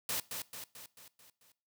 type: noise with echo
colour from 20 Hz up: white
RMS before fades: -35 dBFS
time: 0.09-0.2 s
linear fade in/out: 2 ms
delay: 220 ms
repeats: 6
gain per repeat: -5 dB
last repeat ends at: 1.52 s
effects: noise-tail reverb RT60 0.4 s tail -20 dB re dry + high-pass 80 Hz 12 dB/octave